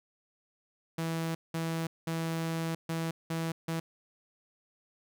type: tone bursts at uneven times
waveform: sawtooth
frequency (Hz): 163.8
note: E3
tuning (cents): -11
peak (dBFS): -27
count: 6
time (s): 0.98-1.35 / 1.54-1.87 / 2.07-2.75 / 2.89-3.11 / 3.3-3.52 / 3.68-3.8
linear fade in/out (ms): 5
effects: none